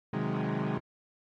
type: chord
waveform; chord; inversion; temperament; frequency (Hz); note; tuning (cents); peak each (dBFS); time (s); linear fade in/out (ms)
30% pulse; Ab dominant seventh; first; equal; 130.81 / 155.56 / 185 / 207.7; C3 / Eb3 / Gb3 / Ab3; 0 / 0 / 0 / 0; -33 / -32 / -34 / -31; 0.13-0.78; 5
effects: low-pass 2000 Hz 12 dB/octave + AAC 32 kbps